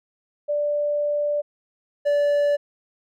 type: tone pair in turn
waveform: sine / triangle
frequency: 587.3 / 579.5 Hz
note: D5 / D5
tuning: 0 / -23 cents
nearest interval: unison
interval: 23 cents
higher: first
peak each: -20 / -15 dBFS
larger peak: second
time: 0.48-1.42 / 2.05-2.57 s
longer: first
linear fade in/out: 20 ms
effects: none